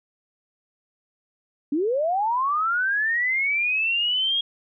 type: linear sweep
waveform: sine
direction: up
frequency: 270 to 3286 Hz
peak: -20 dBFS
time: 1.72-4.41 s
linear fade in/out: 5 ms
effects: none